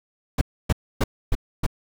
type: noise bursts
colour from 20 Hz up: brown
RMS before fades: -18 dBFS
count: 5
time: 0.38-1.665 s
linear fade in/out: 5 ms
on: 33 ms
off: 280 ms
effects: none